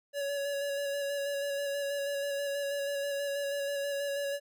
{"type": "tone with vibrato", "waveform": "square", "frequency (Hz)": 564, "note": "C#5", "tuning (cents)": 30, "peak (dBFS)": -32, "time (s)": [0.13, 4.4], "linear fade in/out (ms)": 50, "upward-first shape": "square", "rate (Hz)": 6.2, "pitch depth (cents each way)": 17, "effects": []}